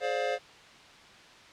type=chord; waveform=square; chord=D half-diminished seventh; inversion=second; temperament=just; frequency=422.9 / 528.6 / 587.3 / 704.8 Hz; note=Ab4 / C5 / D5 / F5; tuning=+31 / +18 / 0 / +16 cents; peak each=-37 / -32 / -36 / -34 dBFS; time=0-0.39 s; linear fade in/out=50 ms; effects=white hiss -52 dBFS RMS until 1.52 s + low-pass 4000 Hz 12 dB/octave